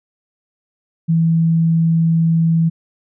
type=tone; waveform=sine; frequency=164.3 Hz; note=E3; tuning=5 cents flat; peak=-11 dBFS; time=1.08-2.7 s; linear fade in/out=20 ms; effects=none